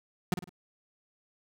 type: tone with echo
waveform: 35% pulse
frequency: 179.6 Hz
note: F3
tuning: 49 cents sharp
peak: -22 dBFS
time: 0.32-0.34 s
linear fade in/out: 2 ms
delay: 51 ms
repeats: 3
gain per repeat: -8 dB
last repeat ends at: 0.493 s
effects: none